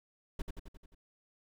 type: noise with echo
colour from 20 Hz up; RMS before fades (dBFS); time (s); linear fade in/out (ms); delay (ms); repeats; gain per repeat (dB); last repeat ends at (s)
brown; -35; 0.39-0.42; 5; 88; 6; -4; 0.948
effects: none